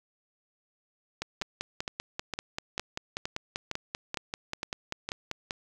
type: two click trains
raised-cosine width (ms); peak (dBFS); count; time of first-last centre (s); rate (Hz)
0.2; -15 / -15; 23 / 9; 1.22-5.508 / 1.42-5.09; 5.13 / 2.18
effects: 8-bit